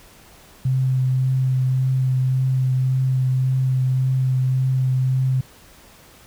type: tone with vibrato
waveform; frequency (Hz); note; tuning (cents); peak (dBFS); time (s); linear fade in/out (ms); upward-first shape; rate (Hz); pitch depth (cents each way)
sine; 130; C3; -11; -16; 0.65-5.41; 5; triangle; 1.8; 14
effects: pink hiss -48 dBFS RMS until 6.26 s